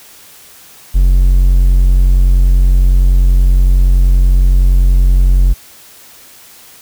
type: tone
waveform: triangle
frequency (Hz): 45.31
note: F#1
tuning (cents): -36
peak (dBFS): -3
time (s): 0.94-5.54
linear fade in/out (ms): 20
effects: white hiss -39 dBFS RMS until 6.81 s